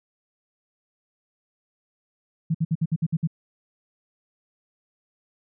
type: tone bursts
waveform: sine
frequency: 161.6 Hz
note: E3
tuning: 34 cents flat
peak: -19 dBFS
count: 8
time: 2.5-3.274 s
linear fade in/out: 10 ms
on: 46 ms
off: 58 ms
effects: none